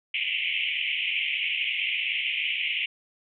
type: band-pass noise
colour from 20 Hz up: white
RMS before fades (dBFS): -28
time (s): 0.14-2.86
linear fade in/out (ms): 5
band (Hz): 2100 to 3100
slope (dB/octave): 96
effects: none